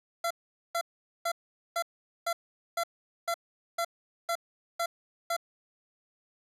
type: tone bursts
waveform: 25% pulse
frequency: 680 Hz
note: F5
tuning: 46 cents flat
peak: -24 dBFS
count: 11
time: 0.24-5.366 s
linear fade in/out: 5 ms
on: 66 ms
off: 440 ms
effects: resampled to 32000 Hz + 10-bit